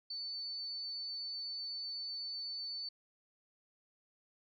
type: tone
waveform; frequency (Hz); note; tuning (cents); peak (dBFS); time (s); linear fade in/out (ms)
sine; 4504; C#8; +27; -39; 0.1-2.89; 5
effects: none